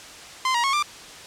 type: tone with pitch steps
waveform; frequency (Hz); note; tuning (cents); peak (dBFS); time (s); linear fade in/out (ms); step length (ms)
sawtooth; 1038 / 948 / 1094 / 1186; C6 / A#5 / C#6 / D6; -14 / +29 / -23 / +17; -16; 0.45-0.826; 2; 94
effects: white hiss -41 dBFS RMS until 1.26 s + low-pass 7000 Hz 12 dB/octave